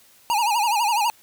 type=tone with vibrato; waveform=square; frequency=885 Hz; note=A5; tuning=10 cents sharp; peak=-19 dBFS; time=0.3-1.1 s; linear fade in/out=0 ms; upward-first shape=sine; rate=12 Hz; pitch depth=150 cents each way; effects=white hiss -54 dBFS RMS until 1.22 s